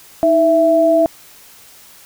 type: tone pair together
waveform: sine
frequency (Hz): 315.8 / 662.6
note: D#4 / E5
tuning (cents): +26 / +9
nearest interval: octave + minor second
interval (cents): 1283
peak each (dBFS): -16 / -10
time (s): 0.23-1.06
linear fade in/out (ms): 0
effects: white hiss -43 dBFS RMS until 2.05 s